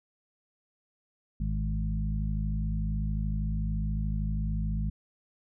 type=harmonic tone with a mistuned harmonic; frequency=52.5 Hz; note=G#1; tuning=19 cents sharp; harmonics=1 / 2 / 3 / 4; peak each=-29 / -36 / -34 / -37 dBFS; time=1.4-4.9 s; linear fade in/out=5 ms; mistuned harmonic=2; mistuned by=+18 cents; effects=none